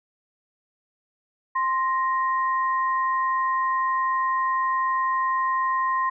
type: tone pair together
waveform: sine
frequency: 1048 / 1870.6 Hz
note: C6 / A#6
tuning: +2 / +6 cents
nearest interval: minor seventh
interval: 1004 cents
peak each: -21 / -30 dBFS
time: 1.55-6.1 s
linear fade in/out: 10 ms
effects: none